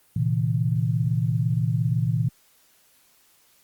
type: tone cluster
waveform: sine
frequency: 115.9 / 133.5 / 161.8 Hz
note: A#2 / C3 / E3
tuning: -10 / +35 / -32 cents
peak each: -23 / -26 / -25 dBFS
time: 0.16-2.29 s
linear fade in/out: 5 ms
effects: white hiss -60 dBFS RMS until 3.63 s + Opus 32 kbps